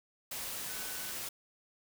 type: tone in noise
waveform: sine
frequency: 1500 Hz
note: F#6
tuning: 23 cents sharp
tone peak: -50 dBFS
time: 0.69-1.12 s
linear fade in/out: 5 ms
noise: white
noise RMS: -40 dBFS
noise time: 0.31-1.29 s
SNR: -13 dB
effects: none